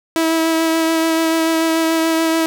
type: tone with vibrato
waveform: sawtooth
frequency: 324.9 Hz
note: E4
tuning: 25 cents flat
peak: -10 dBFS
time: 0.16-2.46 s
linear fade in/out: 0 ms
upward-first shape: sine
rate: 6.9 Hz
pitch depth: 14 cents each way
effects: none

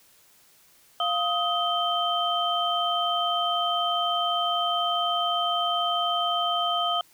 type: tone cluster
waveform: sine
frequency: 698 / 1259 / 3114 Hz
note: F5 / D#6 / G7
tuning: -1 / +20 / -12 cents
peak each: -27 dBFS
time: 1-7.01 s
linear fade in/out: 2 ms
effects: white hiss -58 dBFS RMS until 7.13 s

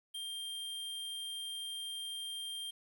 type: tone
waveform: square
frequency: 3186 Hz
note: G7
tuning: 27 cents sharp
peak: -40 dBFS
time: 0.14-2.71 s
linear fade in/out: 10 ms
effects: 11-bit

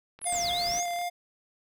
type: click train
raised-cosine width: 0.3 ms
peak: -33 dBFS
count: 32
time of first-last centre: 0.19-1.014 s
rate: 37.6 Hz
type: linear two-way sweep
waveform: sine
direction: down then up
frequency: 11175 to 3239 to 6950 Hz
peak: -29 dBFS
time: 0.21-0.86 s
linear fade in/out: 50 ms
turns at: 0.51 s
type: tone with vibrato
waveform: square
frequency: 700 Hz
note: F5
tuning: 4 cents sharp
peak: -30 dBFS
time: 0.25-1.1 s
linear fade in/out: 20 ms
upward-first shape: square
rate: 4.1 Hz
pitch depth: 10 cents each way
type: noise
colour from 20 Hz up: pink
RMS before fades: -43 dBFS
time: 0.32-0.8 s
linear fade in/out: 5 ms
effects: none

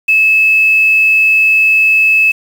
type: tone with quantisation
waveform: sine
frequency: 2600 Hz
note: E7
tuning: 24 cents flat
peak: -6 dBFS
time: 0.08-2.32 s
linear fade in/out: 10 ms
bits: 5
effects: none

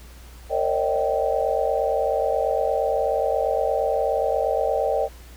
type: tone cluster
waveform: sine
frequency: 459.9 / 539 / 588 / 636 / 777 Hz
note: A#4 / C#5 / D5 / D#5 / G5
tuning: -23 / -49 / +2 / +38 / -16 cents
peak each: -26 dBFS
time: 0.49-5.09 s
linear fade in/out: 50 ms
effects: added 60 Hz sine -41 dBFS peak until 5.36 s + pink hiss -49 dBFS RMS until 5.36 s

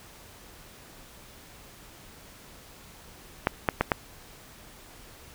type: clicks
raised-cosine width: 0.5 ms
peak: -6 dBFS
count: 4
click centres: 3.471 / 3.688 / 3.81 / 3.918 s
effects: pink hiss -50 dBFS RMS until 5.34 s

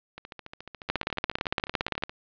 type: two click trains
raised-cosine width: 0.3 ms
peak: -9 / -24 dBFS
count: 21 / 28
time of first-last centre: 0.9-2.036 / 0.18-2.095 s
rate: 17.6 / 14.1 Hz
effects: resampled to 11025 Hz + 7-bit

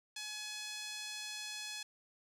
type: tone with band-pass filter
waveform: 5% pulse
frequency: 847 Hz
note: G#5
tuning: 34 cents sharp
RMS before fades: -44 dBFS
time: 0.16-1.83 s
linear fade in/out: 5 ms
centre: 3400 Hz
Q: 0.79
effects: 11-bit

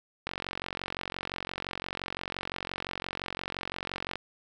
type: click train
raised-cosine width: 0.3 ms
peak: -17 dBFS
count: 179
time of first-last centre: 0.27-4.156 s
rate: 45.8 Hz
effects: none

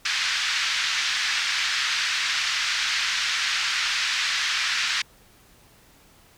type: band-pass noise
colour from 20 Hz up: pink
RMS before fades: -25 dBFS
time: 0.05-5.02 s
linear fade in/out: 5 ms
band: 1500 to 5600 Hz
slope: 24 dB/octave
effects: pink hiss -55 dBFS RMS until 6.37 s

